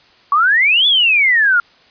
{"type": "exponential two-way sweep", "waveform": "sine", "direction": "up then down", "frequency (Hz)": [1108.7, 3500, 1376], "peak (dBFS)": -9, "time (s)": [0.32, 1.6], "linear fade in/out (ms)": 2, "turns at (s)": 0.87, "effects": ["white hiss -49 dBFS RMS until 1.9 s", "resampled to 11025 Hz"]}